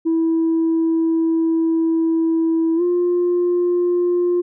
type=tone with pitch glide; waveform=sine; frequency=327.1 to 352.6 Hz; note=E4 to F4; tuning=-13 to +17 cents; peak=-13 dBFS; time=0.05-4.42 s; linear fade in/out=20 ms; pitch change=+130 cents; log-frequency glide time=2.76-2.82 s; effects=tanh soft clip ceiling -12 dBFS